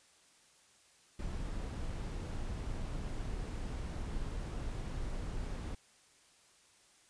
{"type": "noise", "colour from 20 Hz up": "brown", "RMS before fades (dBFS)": -39, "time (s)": [1.19, 5.75], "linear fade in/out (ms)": 5, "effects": ["white hiss -65 dBFS RMS until 7.09 s", "resampled to 22050 Hz"]}